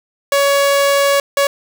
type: tone bursts at uneven times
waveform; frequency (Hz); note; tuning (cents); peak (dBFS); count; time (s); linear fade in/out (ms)
sawtooth; 561; C#5; +21; -7; 2; 0.32-1.2 / 1.37-1.47; 2
effects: none